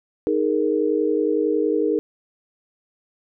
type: chord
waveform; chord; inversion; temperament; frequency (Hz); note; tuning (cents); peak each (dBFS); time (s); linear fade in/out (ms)
sine; D# suspended fourth; none; equal; 311.1 / 415.3 / 466.2; D#4 / G#4 / A#4; 0 / 0 / 0; -22; 0.27-1.99; 0
effects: none